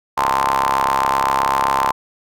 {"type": "ring-modulated tone", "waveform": "sawtooth", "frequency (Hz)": 67.7, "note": "C#2", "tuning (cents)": -40, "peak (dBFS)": -8, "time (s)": [0.17, 1.92], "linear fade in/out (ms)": 10, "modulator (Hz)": 966, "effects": []}